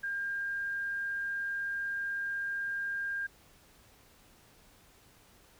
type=tone; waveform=sine; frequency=1604 Hz; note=G6; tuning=39 cents sharp; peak=-32 dBFS; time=0.03-3.27 s; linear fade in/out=10 ms; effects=pink hiss -61 dBFS RMS until 5.59 s